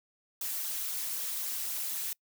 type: noise with flanger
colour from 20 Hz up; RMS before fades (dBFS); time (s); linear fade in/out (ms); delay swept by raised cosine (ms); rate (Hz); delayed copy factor
blue; -35; 0.41-2.13; 2; 0.39 to 4.89; 3.9; -0.65
effects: noise-tail reverb RT60 0.1 s tail -26 dB re dry